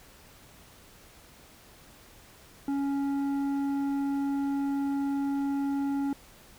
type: tone with tanh clipping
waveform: sine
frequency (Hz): 278.6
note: C#4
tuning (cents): +9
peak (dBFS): -28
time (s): 2.68-6.13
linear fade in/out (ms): 2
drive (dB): 9
effects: pink hiss -54 dBFS RMS until 6.58 s